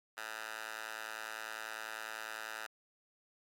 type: tone with high-pass filter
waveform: 10% pulse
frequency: 110 Hz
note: A2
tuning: in tune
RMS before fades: -44 dBFS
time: 0.17-2.67 s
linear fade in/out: 10 ms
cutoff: 1200 Hz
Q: 2.3
effects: AAC 64 kbps